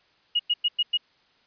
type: tone bursts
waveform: sine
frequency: 2882 Hz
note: F#7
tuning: 46 cents flat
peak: -19 dBFS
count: 5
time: 0.35-0.975 s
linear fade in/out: 10 ms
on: 45 ms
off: 100 ms
effects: white hiss -63 dBFS RMS until 1.46 s + resampled to 11025 Hz